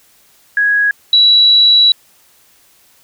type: tone pair in turn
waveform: sine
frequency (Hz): 1661.2 / 3919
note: G#6 / B7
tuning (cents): 0 / -14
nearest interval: octave + minor third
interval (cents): 1486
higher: second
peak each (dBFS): -9 / -5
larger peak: second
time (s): 0.57-0.91 / 1.13-1.92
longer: second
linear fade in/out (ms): 2
effects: white hiss -50 dBFS RMS until 3.03 s